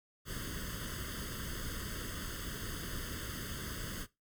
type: noise with comb filter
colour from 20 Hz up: pink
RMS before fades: -41 dBFS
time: 0.25-4.07 s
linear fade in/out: 50 ms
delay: 0.62 ms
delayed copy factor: +1
effects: noise-tail reverb RT60 0.2 s tail -18 dB re dry